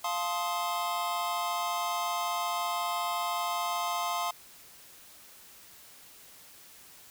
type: chord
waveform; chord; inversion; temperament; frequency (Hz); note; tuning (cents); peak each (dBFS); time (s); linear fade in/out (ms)
square; F dominant seventh; none; just; 698.5 / 873.1 / 1047.7 / 1257.2; F5 / A5 / C6 / Eb6; 0 / -14 / +2 / +18; -35 / -38 / -34 / -38; 0.04-4.31; 5
effects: white hiss -53 dBFS RMS until 7.1 s